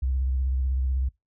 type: tone with vibrato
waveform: sine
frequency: 65.41 Hz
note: C2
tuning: in tune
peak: -21 dBFS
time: 0.02-1.09 s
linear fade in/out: 10 ms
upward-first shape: triangle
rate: 16 Hz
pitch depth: 85 cents each way
effects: noise-tail reverb RT60 0.2 s tail -25 dB re dry + tanh soft clip ceiling -18 dBFS